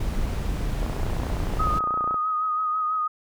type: noise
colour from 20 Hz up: brown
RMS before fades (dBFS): -26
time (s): 0-1.79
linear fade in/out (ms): 5
type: click train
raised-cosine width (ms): 1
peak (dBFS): -19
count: 40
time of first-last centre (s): 0.83-2.143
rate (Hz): 29.7
type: tone with vibrato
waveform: sine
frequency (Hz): 1252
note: D#6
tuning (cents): +10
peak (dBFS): -22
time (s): 1.59-3.08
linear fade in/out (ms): 10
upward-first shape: sine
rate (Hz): 6.1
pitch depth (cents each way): 29
effects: none